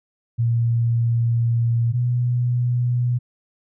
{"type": "tone pair in turn", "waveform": "sine", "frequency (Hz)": [117, 122.35], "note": ["A#2", "B2"], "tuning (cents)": [7, -16], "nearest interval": "minor second", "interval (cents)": 77, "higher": "second", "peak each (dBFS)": [-16, -17], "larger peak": "first", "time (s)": [[0.38, 1.93], [1.93, 3.19]], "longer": "first", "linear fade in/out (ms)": 20, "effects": []}